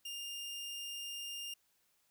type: tone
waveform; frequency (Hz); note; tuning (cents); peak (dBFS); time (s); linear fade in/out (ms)
sawtooth; 2808; F7; +9; -38; 0.05-1.54; 5
effects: white hiss -75 dBFS RMS until 2.1 s